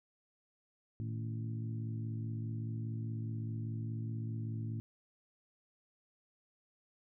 harmonic tone with a mistuned harmonic, 56.2 Hz, A1, 37 cents sharp, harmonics 2 / 3 / 4 / 5 / 6, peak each -37 / -48 / -46 / -50 / -54 dBFS, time 1-4.8 s, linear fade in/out 0 ms, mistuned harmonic 3, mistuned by -120 cents, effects none

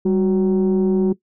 sine tone pair together, 196 / 370 Hz, G3 / F#4, 0 / 0 cents, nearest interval major seventh, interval 1100 cents, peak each -15 dBFS, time 0.05-1.13 s, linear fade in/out 10 ms, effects noise-tail reverb RT60 0.1 s tail -18 dB re dry + tanh soft clip ceiling -11 dBFS

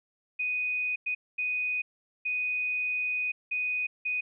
sine tone bursts at uneven times, 2489 Hz, D#7, in tune, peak -27 dBFS, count 6, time 0.39-0.96 / 1.06-1.15 / 1.38-1.82 / 2.25-3.32 / 3.51-3.87 / 4.05-4.21 s, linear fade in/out 10 ms, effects none

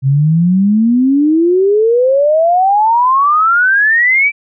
sine exponential sweep, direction up, 130.81 to 2349 Hz, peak -7 dBFS, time 0.02-4.32 s, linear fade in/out 50 ms, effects none

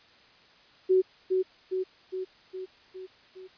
sine tone with echo, 373.8 Hz, F#4, 18 cents sharp, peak -18 dBFS, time 0.89-1.02 s, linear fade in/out 20 ms, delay 410 ms, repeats 6, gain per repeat -4 dB, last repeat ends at 3.48 s, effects white hiss -57 dBFS RMS until 3.57 s + resampled to 11025 Hz

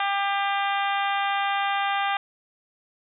harmonic tone, 398.3 Hz, G4, 28 cents sharp, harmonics 2 / 3 / 4 / 5 / 6 / 7 / 8 / 9, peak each -25 / -29 / -31 / -33 / -35 / -36 / -37 / -38 dBFS, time 0-2.17 s, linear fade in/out 2 ms, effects none

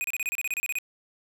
square tone bursts, 2489 Hz, D#7, in tune, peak -27 dBFS, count 13, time 0.01-0.786 s, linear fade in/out 0 ms, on 32 ms, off 30 ms, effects 11-bit

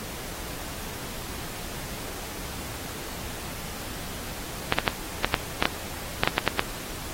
clicks, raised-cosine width 0.3 ms, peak -3 dBFS, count 12, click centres 4.724 / 4.786 / 4.878 / 5.246 / 5.342 / 5.625 / 5.655 / 6.235 / 6.275 / 6.381 / 6.477 / 6.594 s, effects pink hiss -37 dBFS RMS until 7.13 s + AAC 48 kbps

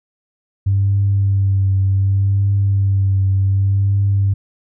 sine tone with vibrato, 98 Hz, G2, in tune, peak -11 dBFS, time 0.66-4.34 s, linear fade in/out 10 ms, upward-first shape triangle, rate 0.67 Hz, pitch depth 32 cents each way, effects tanh soft clip ceiling -7 dBFS

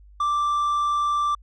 triangle tone, 1174.7 Hz, D6, in tune, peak -18 dBFS, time 0.2-1.35 s, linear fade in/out 5 ms, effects added 50 Hz sine -46 dBFS peak until 1.42 s + resampled to 22050 Hz

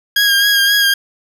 20% pulse tone with vibrato, 1630 Hz, G#6, 33 cents flat, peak -5 dBFS, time 0.16-0.94 s, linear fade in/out 5 ms, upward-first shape sine, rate 3.8 Hz, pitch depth 29 cents each way, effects none

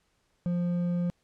sine tone with hard clipping, 175.1 Hz, F3, 5 cents sharp, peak -27 dBFS, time 0.46-1.1 s, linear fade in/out 0 ms, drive 5 dB, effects pink hiss -72 dBFS RMS until 1.23 s + low-pass 9000 Hz 12 dB/octave

